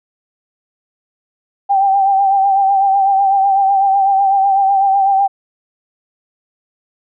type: tone with vibrato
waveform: sine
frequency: 784 Hz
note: G5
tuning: in tune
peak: -9 dBFS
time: 1.69-5.28 s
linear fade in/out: 20 ms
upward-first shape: triangle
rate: 8 Hz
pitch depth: 49 cents each way
effects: none